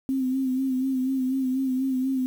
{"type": "tone with vibrato", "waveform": "sine", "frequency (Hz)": 261.6, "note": "C4", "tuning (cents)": 0, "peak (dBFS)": -22, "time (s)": [0.09, 2.26], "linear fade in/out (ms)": 0, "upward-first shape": "sine", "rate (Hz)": 4.1, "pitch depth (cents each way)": 44, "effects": ["8-bit"]}